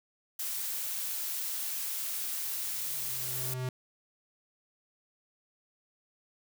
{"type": "noise", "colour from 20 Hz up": "blue", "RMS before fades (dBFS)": -35, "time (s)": [0.39, 3.54], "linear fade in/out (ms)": 5}
{"type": "tone with exponential growth", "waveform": "square", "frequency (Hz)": 127.8, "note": "C3", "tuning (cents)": -40, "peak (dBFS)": -31, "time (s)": [2.58, 3.69], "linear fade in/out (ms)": 2, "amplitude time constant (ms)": 240}
{"effects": []}